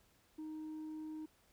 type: tone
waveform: sine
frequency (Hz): 311.1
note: D#4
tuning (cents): 0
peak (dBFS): -40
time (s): 0.38-1.26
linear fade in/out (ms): 10
effects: tanh soft clip ceiling -42 dBFS + pink hiss -71 dBFS RMS until 1.52 s